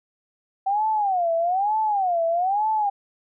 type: tone with vibrato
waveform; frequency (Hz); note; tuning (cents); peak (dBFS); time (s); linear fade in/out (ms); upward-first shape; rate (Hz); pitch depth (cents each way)
sine; 761; F#5; +48; -19; 0.66-2.9; 10; sine; 1.1; 240
effects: none